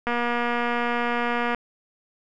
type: click train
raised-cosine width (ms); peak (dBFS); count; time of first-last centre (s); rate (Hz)
0.5; -11; 354; 0.07-1.547; 239
effects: none